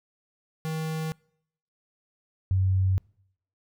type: tone pair in turn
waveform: square / sine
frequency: 158.6 / 94.51 Hz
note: D#3 / F#2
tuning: +33 / +37 cents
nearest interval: major sixth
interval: 896 cents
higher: first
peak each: -29 / -20 dBFS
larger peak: second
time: 0.65-1.12 / 2.51-2.98 s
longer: neither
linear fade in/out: 0 ms
effects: noise-tail reverb RT60 0.7 s tail -26 dB re dry